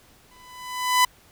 sawtooth tone with exponential growth, 1000 Hz, B5, 21 cents sharp, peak -10 dBFS, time 0.31-1.05 s, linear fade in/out 5 ms, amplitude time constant 160 ms, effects pink hiss -55 dBFS RMS until 1.31 s

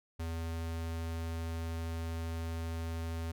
square tone, 82.4 Hz, E2, in tune, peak -36 dBFS, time 0.19-3.32 s, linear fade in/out 10 ms, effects none

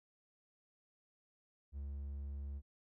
triangle tone with vibrato, 70.2 Hz, C#2, 22 cents sharp, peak -39 dBFS, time 1.72-2.62 s, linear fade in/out 50 ms, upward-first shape sine, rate 20 Hz, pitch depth 12 cents each way, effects none

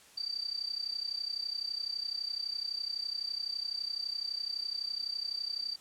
sine tone with amplitude modulation, 4644 Hz, D8, 20 cents flat, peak -30 dBFS, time 0.17-5.76 s, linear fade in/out 10 ms, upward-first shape sine, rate 31.9 Hz, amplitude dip 85%, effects white hiss -58 dBFS RMS until 5.8 s + low-pass 10000 Hz 12 dB/octave

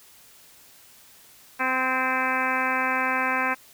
harmonic tone with a mistuned harmonic, 258.3 Hz, C4, 22 cents flat, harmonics 1 / 2 / 3 / 4 / 5 / 6 / 7 / 8 / 9 / 10, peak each -33 / -34 / -31 / -28 / -32 / -28 / -33 / -32 / -32 / -34 dBFS, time 1.59-3.55 s, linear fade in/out 20 ms, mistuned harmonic 6, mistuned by +25 cents, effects white hiss -52 dBFS RMS until 3.73 s

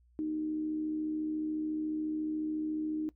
sine tone with amplitude modulation, 309 Hz, D#4, 12 cents flat, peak -29 dBFS, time 0.19-3.09 s, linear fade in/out 0 ms, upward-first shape sine, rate 74.1 Hz, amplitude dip 40%, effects noise-tail reverb RT60 0.1 s tail -19 dB re dry + added 60 Hz sine -62 dBFS peak until 3.15 s

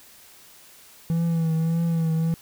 triangle tone with vibrato, 164.4 Hz, E3, 4 cents flat, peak -18 dBFS, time 1.1-2.34 s, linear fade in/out 0 ms, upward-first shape triangle, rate 1.7 Hz, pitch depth 46 cents each way, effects white hiss -50 dBFS RMS until 2.41 s

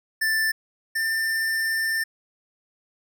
square tone pair in turn, 1768 / 1791.6 Hz, A6 / A6, +8 / +31 cents, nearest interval unison, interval 23 cents, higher second, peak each -21 / -23 dBFS, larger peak first, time 0.21-0.52 / 0.95-2.04 s, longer second, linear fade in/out 10 ms, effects none

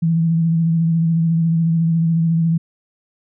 sine tone with vibrato, 164.81 Hz, E3, in tune, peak -13 dBFS, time 0.02-2.58 s, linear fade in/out 10 ms, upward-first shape sine, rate 14 Hz, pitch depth 30 cents each way, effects none

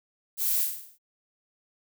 violet noise with echo, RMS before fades -27 dBFS, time 0.37-0.68 s, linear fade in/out 50 ms, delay 51 ms, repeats 6, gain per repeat -5 dB, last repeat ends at 0.986 s, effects none

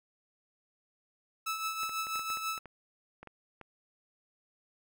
sawtooth tone with tremolo, 1308 Hz, E6, 14 cents flat, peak -27 dBFS, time 1.46-2.59 s, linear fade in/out 10 ms, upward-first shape triangle, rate 6.1 Hz, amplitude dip 60%
clicks, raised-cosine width 0.5 ms, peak -32 dBFS, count 12, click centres 1.833 / 1.894 / 2.069 / 2.157 / 2.194 / 2.302 / 2.372 / 2.578 / 2.657 / 3.23 / 3.273 / 3.613 s
effects none

